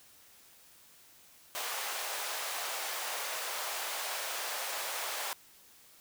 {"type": "high-pass noise", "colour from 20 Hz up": "pink", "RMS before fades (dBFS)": -37, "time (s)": [1.55, 5.33], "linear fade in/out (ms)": 0, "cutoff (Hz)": 590, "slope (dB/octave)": 24, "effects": ["white hiss -59 dBFS RMS until 6 s"]}